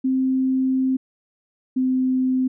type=tone pair in turn; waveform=sine; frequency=261.6 / 258.1 Hz; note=C4 / C4; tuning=0 / -23 cents; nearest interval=unison; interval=23 cents; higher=first; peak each=-17 dBFS; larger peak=neither; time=0.04-0.97 / 1.76-2.48 s; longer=first; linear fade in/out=10 ms; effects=none